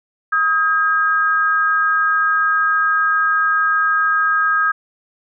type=tone pair together; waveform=sine; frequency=1263 / 1616.1 Hz; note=D#6 / G#6; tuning=+26 / -48 cents; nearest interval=major third; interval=426 cents; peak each=-16 dBFS; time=0.32-4.72 s; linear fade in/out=10 ms; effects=none